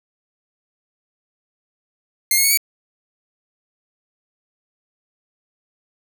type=tone with pitch steps; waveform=5% pulse; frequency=2115 / 2166 / 2218 / 2271 Hz; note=C7 / C#7 / C#7 / C#7; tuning=+18 / -41 / 0 / +41 cents; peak=-4 dBFS; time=2.31-2.574 s; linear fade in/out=2 ms; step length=66 ms; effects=none